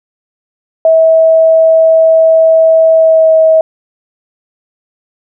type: tone with pitch glide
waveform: sine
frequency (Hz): 647 to 640.3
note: E5 to D#5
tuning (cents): -32 to +49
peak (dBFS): -3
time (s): 0.85-3.61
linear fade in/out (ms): 2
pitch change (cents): -19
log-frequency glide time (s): 2.94-3.33
effects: none

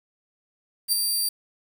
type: tone with ADSR envelope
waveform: 15% pulse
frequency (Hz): 4699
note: D8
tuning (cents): 0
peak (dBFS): -11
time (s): 0.88-1.29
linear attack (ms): 43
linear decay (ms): 13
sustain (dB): -5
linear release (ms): 6
effects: 8-bit

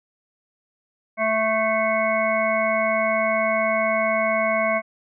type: harmonic tone with a mistuned harmonic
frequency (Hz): 220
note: A3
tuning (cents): 0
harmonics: 1 / 3 / 5 / 7 / 9 / 10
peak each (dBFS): -30 / -21 / -26 / -32 / -32 / -25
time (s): 1.17-4.82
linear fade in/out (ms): 50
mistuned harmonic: 9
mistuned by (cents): +31
effects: none

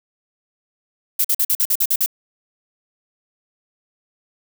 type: noise bursts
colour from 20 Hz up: violet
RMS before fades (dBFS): -17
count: 9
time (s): 1.19-2.061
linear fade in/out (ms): 5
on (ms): 55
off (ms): 47
effects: none

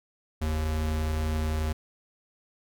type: tone pair together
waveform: square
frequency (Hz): 46.25 / 77.78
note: F#1 / D#2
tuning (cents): 0 / 0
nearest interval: major sixth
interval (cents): 900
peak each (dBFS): -35 / -27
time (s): 0.41-1.73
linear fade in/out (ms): 10
effects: none

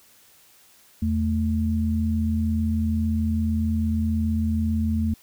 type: tone pair together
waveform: sine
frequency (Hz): 82.41 / 220.6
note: E2 / A3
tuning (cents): 0 / +5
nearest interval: octave + perfect fourth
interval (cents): 1705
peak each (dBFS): -23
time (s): 1.02-5.14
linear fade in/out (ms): 5
effects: white hiss -55 dBFS RMS until 5.22 s

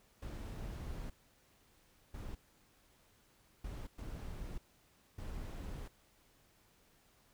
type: noise bursts at uneven times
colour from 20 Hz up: brown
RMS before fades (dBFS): -44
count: 5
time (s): 0.22-1.1 / 2.14-2.35 / 3.64-3.87 / 3.98-4.58 / 5.18-5.88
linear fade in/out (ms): 5
effects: pink hiss -69 dBFS RMS until 7.33 s

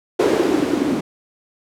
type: noise with low-pass filter sweep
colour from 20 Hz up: violet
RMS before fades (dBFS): -18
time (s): 0.19-1.01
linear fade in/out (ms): 10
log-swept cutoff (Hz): 400 to 260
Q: 5.3
effects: none

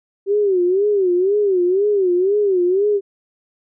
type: tone with vibrato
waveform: sine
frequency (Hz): 384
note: G4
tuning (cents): -36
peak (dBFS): -13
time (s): 0.26-3.01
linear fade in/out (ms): 50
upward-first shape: sine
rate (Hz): 2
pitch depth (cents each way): 150
effects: none

